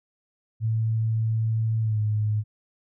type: tone with pitch glide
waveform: sine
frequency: 111.6 to 106.5 Hz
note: A2 to G#2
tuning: +25 to +44 cents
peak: -21 dBFS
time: 0.6-2.44 s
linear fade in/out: 50 ms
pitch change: -81 cents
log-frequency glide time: 1.81-1.99 s
effects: none